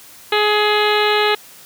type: harmonic tone with a mistuned harmonic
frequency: 420.2 Hz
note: G#4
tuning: 20 cents sharp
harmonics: 1 / 2 / 3 / 4 / 5 / 6 / 7 / 8 / 9 / 10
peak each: -17 / -20 / -22 / -23 / -24 / -25 / -25 / -26 / -27 / -27 dBFS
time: 0.32-1.35 s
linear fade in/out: 5 ms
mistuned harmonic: 10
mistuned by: -54 cents
effects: white hiss -42 dBFS RMS until 1.65 s + high-pass 60 Hz 12 dB/octave